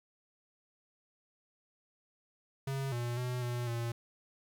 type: tone with pitch steps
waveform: square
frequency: 135.9 / 120.1 / 124.7 / 121.5 / 117.4 Hz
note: C#3 / B2 / B2 / B2 / A#2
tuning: -34 / -48 / +17 / -28 / +13 cents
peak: -34 dBFS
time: 2.67-3.92 s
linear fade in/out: 5 ms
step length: 250 ms
effects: 11-bit